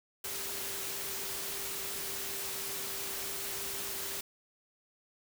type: tone in noise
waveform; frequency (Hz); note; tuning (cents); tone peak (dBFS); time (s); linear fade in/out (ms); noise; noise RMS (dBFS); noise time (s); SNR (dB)
sine; 393.2; G4; +5; -49; 0.24-4.21; 5; white; -38; 0.24-4.21; -14
effects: none